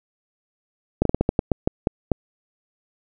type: slowing click train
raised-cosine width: 2 ms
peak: -4 dBFS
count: 11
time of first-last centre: 1.02-2.117 s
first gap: 33 ms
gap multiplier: 1.25
effects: none